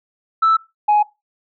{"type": "tone pair in turn", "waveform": "sine", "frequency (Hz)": [1318.5, 836.9], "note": ["E6", "G#5"], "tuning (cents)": [0, 13], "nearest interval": "minor sixth", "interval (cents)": 787, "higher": "first", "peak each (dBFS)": -9, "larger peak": "neither", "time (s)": [[0.42, 0.57], [0.88, 1.03]], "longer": "neither", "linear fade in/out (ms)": 10, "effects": ["noise-tail reverb RT60 0.2 s tail -18 dB re dry", "tanh soft clip ceiling -8 dBFS"]}